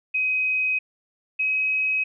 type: tone pair in turn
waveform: sine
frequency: 2523 / 2542 Hz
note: D#7 / D#7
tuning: +23 / +36 cents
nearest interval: unison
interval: 13 cents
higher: second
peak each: -20 dBFS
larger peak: neither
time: 0.14-0.79 / 1.39-2.04 s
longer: neither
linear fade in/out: 10 ms
effects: none